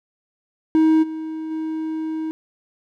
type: tone with level steps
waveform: triangle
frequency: 316.8 Hz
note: D#4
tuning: 31 cents sharp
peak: -10 / -24 / -21 dBFS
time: 0.75-2.31 s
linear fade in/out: 0 ms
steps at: 1.02 / 1.5 s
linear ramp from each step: 20 ms
effects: none